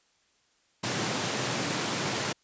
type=high-pass noise; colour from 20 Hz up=pink; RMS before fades=-30 dBFS; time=0.83-2.33 s; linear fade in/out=10 ms; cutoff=110 Hz; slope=48 dB/octave; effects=white hiss -68 dBFS RMS until 2.43 s + resampled to 16000 Hz